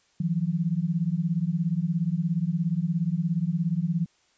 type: beating tone pair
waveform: sine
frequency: 160.5 / 177.5 Hz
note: E3 / F3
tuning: -46 / +28 cents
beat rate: 17 Hz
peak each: -26 dBFS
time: 0.2-4.06 s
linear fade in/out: 5 ms
effects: white hiss -65 dBFS RMS until 4.37 s + resampled to 16000 Hz